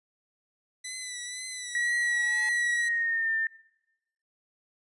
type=tone with vibrato; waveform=10% pulse; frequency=1992 Hz; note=B6; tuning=14 cents sharp; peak=-26 dBFS; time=0.84-2.89 s; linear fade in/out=10 ms; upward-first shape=triangle; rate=2 Hz; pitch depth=50 cents each way
type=tone with exponential growth; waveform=sawtooth; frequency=858 Hz; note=A5; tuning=44 cents flat; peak=-34 dBFS; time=1.7-2.49 s; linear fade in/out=1 ms; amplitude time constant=170 ms
type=tone with pitch glide; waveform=sine; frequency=1916 to 1798 Hz; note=A#6 to A6; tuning=+47 to +37 cents; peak=-25 dBFS; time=1.75-3.47 s; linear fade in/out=2 ms; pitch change=-110 cents; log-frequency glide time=2.69-3.33 s
effects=noise-tail reverb RT60 1.0 s tail -23 dB re dry + resampled to 24000 Hz